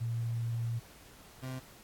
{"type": "tone pair in turn", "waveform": ["sine", "30% pulse"], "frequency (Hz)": [116.54, 129.86], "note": ["A#2", "C3"], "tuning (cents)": [0, -13], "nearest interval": "major second", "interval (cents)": 187, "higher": "second", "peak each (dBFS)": [-31, -35], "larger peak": "first", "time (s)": [[0, 0.8], [1.42, 1.6]], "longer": "first", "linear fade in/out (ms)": 20, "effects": ["pink hiss -56 dBFS RMS until 1.83 s", "AAC 64 kbps"]}